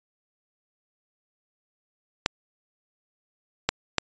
clicks, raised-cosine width 0.2 ms, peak -3 dBFS, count 3, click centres 2.261 / 3.69 / 3.983 s, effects resampled to 16000 Hz

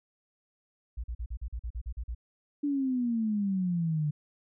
sine tone bursts, 58.27 Hz, A#1, in tune, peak -32 dBFS, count 11, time 0.97-2.149 s, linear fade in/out 10 ms, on 69 ms, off 42 ms
sine exponential sweep, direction down, 293.7 to 146.3 Hz, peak -26 dBFS, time 2.63-4.11 s, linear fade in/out 10 ms
effects none

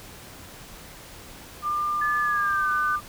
sine tone, 1197 Hz, D6, 33 cents sharp, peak -23 dBFS, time 1.62-3.01 s, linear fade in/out 50 ms
sine tone with pitch glide, 1721 to 1506.9 Hz, A6 to F#6, -39 to +31 cents, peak -25 dBFS, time 2.01-2.96 s, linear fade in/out 10 ms, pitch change -230 cents, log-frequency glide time 2.22-2.71 s
effects pink hiss -44 dBFS RMS until 3.08 s

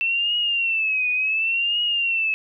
sine tone with vibrato, 2674 Hz, E7, 24 cents sharp, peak -19 dBFS, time 0.01-2.34 s, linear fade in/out 0 ms, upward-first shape triangle, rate 0.69 Hz, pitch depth 140 cents each way, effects none

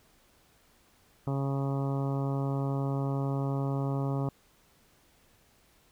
harmonic tone, 137.6 Hz, C#3, 12 cents flat, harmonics 1 / 2 / 3 / 4 / 5 / 6 / 7 / 8 / 9, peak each -29 / -35 / -39 / -41 / -43 / -45 / -46 / -47 / -48 dBFS, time 1.27-4.29 s, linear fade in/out 2 ms, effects pink hiss -64 dBFS RMS until 5.91 s

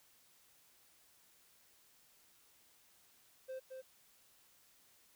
triangle tone with echo, 522 Hz, C5, 4 cents flat, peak -40 dBFS, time 3.48-3.6 s, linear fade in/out 20 ms, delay 220 ms, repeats 1, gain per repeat -4 dB, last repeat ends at 3.82 s, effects white hiss -68 dBFS RMS until 5.15 s

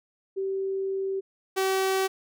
sine / sawtooth tone pair in turn, 386.6 / 382.4 Hz, G4 / G4, -24 / -43 cents, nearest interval unison, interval 19 cents, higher first, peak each -26 / -19 dBFS, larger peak second, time 0.36-1.21 / 1.56-2.08 s, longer first, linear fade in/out 20 ms, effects none

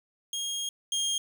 25% pulse tone pair in turn, 3252 / 3228 Hz, G#7 / G#7, -37 / -50 cents, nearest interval unison, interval 13 cents, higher first, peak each -27 / -23 dBFS, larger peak second, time 0.33-0.69 / 0.92-1.18 s, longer first, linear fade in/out 2 ms, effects none

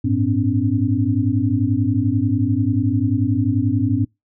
sine tone cluster, 100.4 / 111.7 / 255.4 / 284.6 Hz, G2 / A2 / C4 / C#4, +42 / +27 / -42 / +46 cents, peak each -21 dBFS, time 0.04-4.05 s, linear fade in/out 10 ms, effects noise-tail reverb RT60 0.2 s tail -26 dB re dry

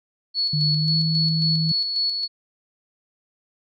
sine tone with tremolo, 4398 Hz, C#8, 14 cents flat, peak -19 dBFS, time 0.34-2.28 s, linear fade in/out 50 ms, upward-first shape square, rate 3.7 Hz, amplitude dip 40%
sine tone with pitch glide, 151.8 to 160.09 Hz, D#3 to D#3, -42 to +50 cents, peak -20 dBFS, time 0.53-1.72 s, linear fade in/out 5 ms, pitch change +92 cents, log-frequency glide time 0.72-0.97 s
effects none

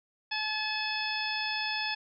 harmonic tone with a mistuned harmonic, 860 Hz, A5, 40 cents flat, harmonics 1 / 2 / 3 / 4 / 5 / 6, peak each -37 / -36 / -35 / -38 / -41 / -37 dBFS, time 0.31-1.95 s, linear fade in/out 10 ms, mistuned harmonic 5, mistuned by +38 cents, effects none

